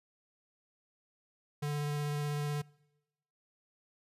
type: tone with vibrato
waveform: square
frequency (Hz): 146.83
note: D3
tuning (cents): 0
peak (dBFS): -33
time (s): 1.62-2.62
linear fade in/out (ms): 10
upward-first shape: square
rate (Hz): 16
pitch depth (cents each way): 8
effects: noise-tail reverb RT60 1.0 s tail -25 dB re dry + resampled to 32000 Hz